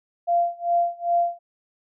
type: tone with tremolo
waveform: sine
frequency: 691 Hz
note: F5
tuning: 19 cents flat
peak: -16 dBFS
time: 0.27-1.39 s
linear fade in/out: 20 ms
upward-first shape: sine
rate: 2.5 Hz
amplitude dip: 95%
effects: none